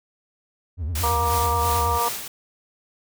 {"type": "tone with vibrato", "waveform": "triangle", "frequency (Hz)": 81, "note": "E2", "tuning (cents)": -30, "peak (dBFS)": -22, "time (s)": [0.77, 2], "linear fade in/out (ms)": 50, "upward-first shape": "triangle", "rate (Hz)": 9.2, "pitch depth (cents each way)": 240}
{"type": "noise with tremolo", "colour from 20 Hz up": "white", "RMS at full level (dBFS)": -28, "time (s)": [0.95, 2.28], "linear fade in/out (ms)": 5, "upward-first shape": "sine", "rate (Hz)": 2.9, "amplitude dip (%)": 55}
{"type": "harmonic tone", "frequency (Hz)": 236, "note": "A#3", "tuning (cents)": 22, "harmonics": [2, 3, 4, 5], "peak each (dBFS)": [-29, -30, -23, -25], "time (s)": [1.03, 2.09], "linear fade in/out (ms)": 10}
{"effects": []}